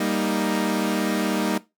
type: chord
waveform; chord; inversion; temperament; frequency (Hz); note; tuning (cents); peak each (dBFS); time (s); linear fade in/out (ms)
sawtooth; Eb major; first; equal with one note detuned; 196.68 / 233.1 / 311.1; G3 / Bb3 / Eb4; +6 / 0 / 0; -22; 0-1.58; 5
effects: noise-tail reverb RT60 0.2 s tail -17 dB re dry